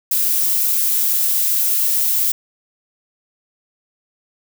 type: noise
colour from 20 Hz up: violet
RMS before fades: -17 dBFS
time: 0.11-2.32 s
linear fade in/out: 5 ms
effects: none